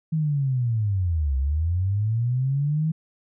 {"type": "linear two-way sweep", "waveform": "sine", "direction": "down then up", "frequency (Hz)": [161.4, 64.8, 161.4], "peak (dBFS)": -20, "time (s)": [0.12, 2.92], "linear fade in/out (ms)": 10, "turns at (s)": 1.37, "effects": []}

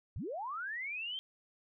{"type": "linear sweep", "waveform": "sine", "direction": "up", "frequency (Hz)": [58.27, 3193], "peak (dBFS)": -37, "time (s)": [0.16, 1.19], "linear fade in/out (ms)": 0, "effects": []}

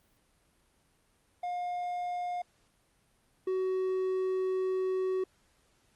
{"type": "tone pair in turn", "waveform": "triangle", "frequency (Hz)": [712, 374.8], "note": ["F5", "F#4"], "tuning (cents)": [33, 22], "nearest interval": "major seventh", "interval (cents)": 1111, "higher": "first", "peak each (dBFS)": [-30, -26], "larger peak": "second", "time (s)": [[1.43, 2.42], [3.47, 5.24]], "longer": "second", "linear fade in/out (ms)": 5, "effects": ["pink hiss -69 dBFS RMS until 5.95 s", "Opus 32 kbps"]}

